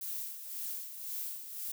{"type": "noise with tremolo", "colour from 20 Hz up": "violet", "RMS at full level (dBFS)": -38, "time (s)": [0.01, 1.72], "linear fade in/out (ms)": 5, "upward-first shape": "sine", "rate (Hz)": 1.9, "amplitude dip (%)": 60, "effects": []}